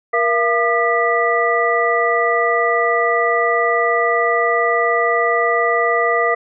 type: tone cluster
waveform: sine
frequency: 472.1 / 680 / 1207 / 1963 Hz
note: A#4 / F5 / D6 / B6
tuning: +22 / -46 / +47 / -11 cents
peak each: -19 dBFS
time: 0.13-6.35 s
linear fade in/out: 10 ms
effects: none